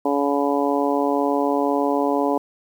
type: harmonic tone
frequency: 142 Hz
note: C#3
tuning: 42 cents sharp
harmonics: 2 / 3 / 4 / 5 / 6 / 7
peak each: -22 / -24 / -25 / -26 / -27 / -27 dBFS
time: 0.05-2.38 s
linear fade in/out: 5 ms
effects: 8-bit